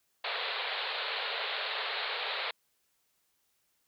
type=band-pass noise; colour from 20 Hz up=white; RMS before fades=-35 dBFS; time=0.24-2.51 s; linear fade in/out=5 ms; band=410 to 4300 Hz; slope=96 dB/octave; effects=white hiss -75 dBFS RMS until 3.87 s